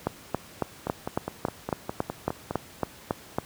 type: two click trains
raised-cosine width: 1 ms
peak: -15 / -10 dBFS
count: 9 / 13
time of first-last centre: 0.87-2.509 / 0.07-3.385 s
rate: 4.88 / 3.62 Hz
effects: pink hiss -48 dBFS RMS until 3.45 s + high-pass 80 Hz 12 dB/octave